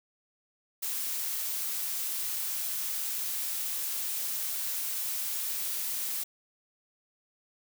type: noise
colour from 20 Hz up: blue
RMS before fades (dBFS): -33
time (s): 0.82-6.24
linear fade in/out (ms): 10
effects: none